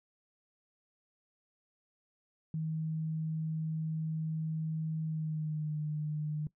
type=tone with pitch glide; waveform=sine; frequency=158.5 to 151.69 Hz; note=D#3 to D#3; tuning=+32 to -44 cents; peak=-32 dBFS; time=2.54-6.47 s; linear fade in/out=2 ms; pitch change=-76 cents; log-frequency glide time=5.04-5.78 s; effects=noise-tail reverb RT60 0.1 s tail -19 dB re dry